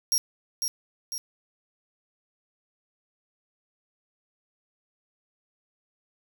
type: tone with echo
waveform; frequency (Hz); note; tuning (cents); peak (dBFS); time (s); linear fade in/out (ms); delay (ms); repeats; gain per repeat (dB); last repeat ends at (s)
sawtooth; 5610; F8; +7; -18; 0.12-0.18; 0; 500; 2; -5; 1.18
effects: none